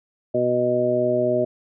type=harmonic tone; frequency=123.47 Hz; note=B2; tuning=in tune; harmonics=1 / 2 / 3 / 4 / 5; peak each=-31 / -27 / -23 / -29 / -20 dBFS; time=0.34-1.45 s; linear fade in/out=10 ms; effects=none